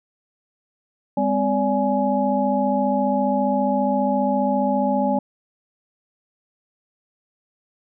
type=tone cluster; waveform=sine; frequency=203.2 / 258 / 575 / 838 Hz; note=G#3 / C4 / D5 / G#5; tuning=-38 / -24 / -37 / +15 cents; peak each=-23 dBFS; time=1.17-5.19 s; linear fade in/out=5 ms; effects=none